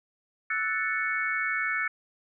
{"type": "chord", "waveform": "sine", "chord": "F# minor seventh", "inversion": "third", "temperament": "equal", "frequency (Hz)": [1318.5, 1480, 1760, 2217], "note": ["E6", "F#6", "A6", "C#7"], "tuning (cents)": [0, 0, 0, 0], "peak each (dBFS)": [-34, -32, -31, -30], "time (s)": [0.5, 1.88], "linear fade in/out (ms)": 5, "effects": []}